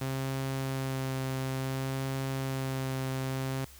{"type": "tone with vibrato", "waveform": "sawtooth", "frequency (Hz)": 133.1, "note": "C3", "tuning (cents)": 30, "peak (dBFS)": -27, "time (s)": [0.01, 3.65], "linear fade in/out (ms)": 5, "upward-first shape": "sine", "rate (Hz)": 0.57, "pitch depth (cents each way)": 14, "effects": ["added 66 Hz sine -53 dBFS peak until 3.79 s", "white hiss -54 dBFS RMS until 3.79 s"]}